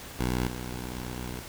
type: tone with level steps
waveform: 10% pulse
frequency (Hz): 61.74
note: B1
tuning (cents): 0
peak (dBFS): -18 / -27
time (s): 0.19-1.4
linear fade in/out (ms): 5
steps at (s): 0.47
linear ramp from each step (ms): 5
effects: pink hiss -43 dBFS RMS until 1.48 s